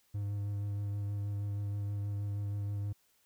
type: tone with vibrato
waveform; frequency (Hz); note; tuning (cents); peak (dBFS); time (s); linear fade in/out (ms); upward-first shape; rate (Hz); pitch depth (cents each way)
triangle; 101.7; G#2; -36; -31; 0.14-2.93; 10; sine; 6.3; 15
effects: white hiss -71 dBFS RMS until 3.25 s